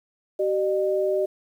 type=tone pair together; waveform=sine; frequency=382.7 / 607 Hz; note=G4 / D#5; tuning=-42 / -43 cents; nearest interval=minor sixth; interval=799 cents; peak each=-23 dBFS; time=0.39-1.26 s; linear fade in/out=10 ms; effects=9-bit